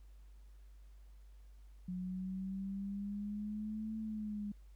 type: exponential two-way sweep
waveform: sine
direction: up then down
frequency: 180.6 to 220.4 to 204.1 Hz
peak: -38 dBFS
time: 1.88-4.52 s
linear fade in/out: 5 ms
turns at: 3.98 s
effects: added 50 Hz sine -54 dBFS peak until 4.75 s + pink hiss -75 dBFS RMS until 4.75 s